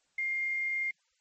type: tone with quantisation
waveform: sine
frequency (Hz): 2117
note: C7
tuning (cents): +20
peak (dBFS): -29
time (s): 0.18-0.91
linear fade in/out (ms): 5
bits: 9
effects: white hiss -73 dBFS RMS until 1.2 s + MP3 32 kbps